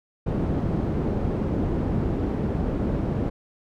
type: low-pass noise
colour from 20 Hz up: white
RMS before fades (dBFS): -25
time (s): 0.26-3.3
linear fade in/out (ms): 10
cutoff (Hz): 270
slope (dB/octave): 12
effects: none